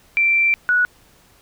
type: tone pair in turn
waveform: sine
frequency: 2349 / 1468.7 Hz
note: D7 / F#6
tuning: 0 / -13 cents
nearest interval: minor sixth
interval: 813 cents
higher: first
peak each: -13 dBFS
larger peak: neither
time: 0.17-0.54 / 0.69-0.85 s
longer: first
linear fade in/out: 0 ms
effects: pink hiss -53 dBFS RMS until 1.41 s